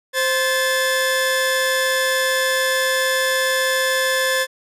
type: tone pair together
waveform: sawtooth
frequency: 523.3 / 1735.4 Hz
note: C5 / A6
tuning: 0 / -24 cents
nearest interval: octave + major sixth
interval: 2076 cents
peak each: -16 dBFS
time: 0.13-4.47 s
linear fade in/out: 50 ms
effects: resampled to 32000 Hz